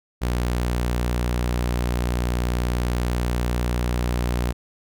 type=tone; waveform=sawtooth; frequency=60.4 Hz; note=B1; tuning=38 cents flat; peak=-17 dBFS; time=0.21-4.53 s; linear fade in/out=20 ms; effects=none

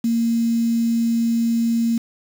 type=tone with quantisation; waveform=sine; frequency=231.1 Hz; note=A#3; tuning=15 cents flat; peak=-16 dBFS; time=0.04-1.98 s; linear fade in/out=5 ms; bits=6; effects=none

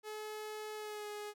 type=tone with pitch glide; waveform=sawtooth; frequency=427.9 to 417.4 Hz; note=A4 to G#4; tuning=-48 to +9 cents; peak=-38 dBFS; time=0.03-1.34 s; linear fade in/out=50 ms; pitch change=-43 cents; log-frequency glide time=0.75-1.08 s; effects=none

